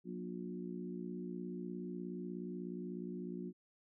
harmonic tone with a mistuned harmonic, 59.7 Hz, A#1, 42 cents sharp, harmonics 3 / 4 / 5 / 6, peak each -44 / -47 / -49 / -47 dBFS, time 0.04-3.53 s, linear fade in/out 50 ms, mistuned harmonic 3, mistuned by +29 cents, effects none

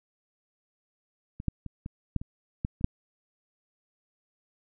clicks, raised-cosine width 5 ms, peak -25 / -14 / -25 / -24 / -14 / -26 / -16 / -29 / -7 dBFS, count 9, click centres 1.401 / 1.483 / 1.663 / 1.861 / 2.163 / 2.215 / 2.649 / 2.811 / 2.844 s, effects none

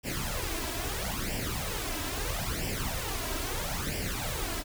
pink noise with flanger, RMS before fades -33 dBFS, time 0.03-4.64 s, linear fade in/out 50 ms, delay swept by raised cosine 0.38 to 3.08 ms, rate 0.76 Hz, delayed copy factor +0.7, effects none

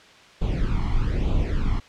brown noise with flanger, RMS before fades -22 dBFS, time 0.41-1.8 s, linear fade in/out 10 ms, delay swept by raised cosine 0.27 to 0.97 ms, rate 1.1 Hz, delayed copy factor +0.8, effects white hiss -49 dBFS RMS until 1.88 s + low-pass 4000 Hz 12 dB/octave

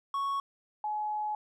triangle / sine tone pair in turn, 1108.7 / 846.9 Hz, C#6 / G#5, 0 / +34 cents, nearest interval perfect fourth, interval 466 cents, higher first, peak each -27 / -30 dBFS, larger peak first, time 0.14-0.4 / 0.84-1.35 s, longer second, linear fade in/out 2 ms, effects none

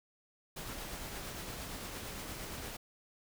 pink noise with tremolo, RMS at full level -42 dBFS, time 0.56-2.77 s, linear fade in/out 10 ms, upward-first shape triangle, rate 8.7 Hz, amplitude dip 30%, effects none

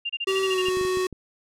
sine tone bursts, 2794 Hz, F7, in tune, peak -25 dBFS, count 9, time 0.05-0.696 s, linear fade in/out 10 ms, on 46 ms, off 29 ms
square tone with pitch glide, 384.2 to 370.3 Hz, G4 to F#4, -35 to +1 cents, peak -23 dBFS, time 0.27-1.07 s, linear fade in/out 5 ms, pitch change -64 cents, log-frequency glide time 0.44-0.6 s
white noise, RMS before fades -39 dBFS, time 0.28-1.07 s, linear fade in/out 0 ms
clicks, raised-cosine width 3 ms, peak -25 dBFS, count 6, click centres 0.685 / 0.771 / 0.812 / 0.851 / 0.972 / 1.127 s
effects low-pass 9000 Hz 12 dB/octave

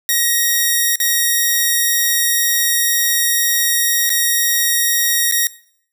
5% pulse tone with dropouts, 1882 Hz, A#6, 16 cents sharp, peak -3 dBFS, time 0.09-5.47 s, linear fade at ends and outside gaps 1 ms, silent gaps 0.957-1.001 / 4.094-4.102 / 5.313-5.322 s, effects noise-tail reverb RT60 0.6 s tail -19 dB re dry

